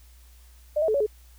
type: tone with pitch steps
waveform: sine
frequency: 601 / 643 / 433.7 / 563 / 425 Hz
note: D5 / E5 / A4 / C#5 / G#4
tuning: +40 / -43 / -25 / +27 / +40 cents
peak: -20 dBFS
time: 0.76-1.065 s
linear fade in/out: 10 ms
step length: 61 ms
effects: added 60 Hz sine -49 dBFS peak until 1.38 s + white hiss -59 dBFS RMS until 1.38 s